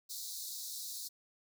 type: high-pass noise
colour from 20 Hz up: pink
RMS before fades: -43 dBFS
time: 0.09-1.09 s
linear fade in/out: 20 ms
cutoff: 3800 Hz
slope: 96 dB/octave
effects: none